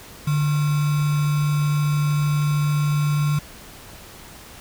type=tone with sample-and-hold; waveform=sine; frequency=147.8 Hz; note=D3; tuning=11 cents sharp; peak=-17 dBFS; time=0.27-3.39 s; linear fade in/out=5 ms; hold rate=1225 Hz; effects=pink hiss -42 dBFS RMS until 4.6 s